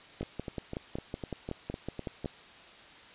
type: two click trains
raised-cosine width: 2 ms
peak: -23 / -21 dBFS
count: 9 / 12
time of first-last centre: 0.23-2.245 / 0.21-2.258 s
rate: 3.97 / 5.37 Hz
effects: white hiss -52 dBFS RMS until 3.14 s + resampled to 8000 Hz